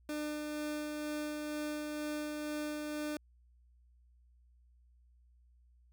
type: tone with tremolo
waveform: 30% pulse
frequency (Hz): 300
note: D4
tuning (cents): +37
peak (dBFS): -33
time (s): 0.09-3.17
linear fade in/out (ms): 2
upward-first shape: sine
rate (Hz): 2.1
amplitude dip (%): 25
effects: added 60 Hz sine -62 dBFS peak until 5.92 s